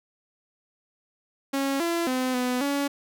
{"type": "tone with pitch steps", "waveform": "sawtooth", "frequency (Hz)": [274.3, 338.7, 256.1, 249.8, 282.4], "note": ["C#4", "E4", "C4", "B3", "C#4"], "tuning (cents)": [-18, 47, -37, 20, 32], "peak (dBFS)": -20, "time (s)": [1.53, 2.88], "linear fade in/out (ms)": 10, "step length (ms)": 270, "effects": []}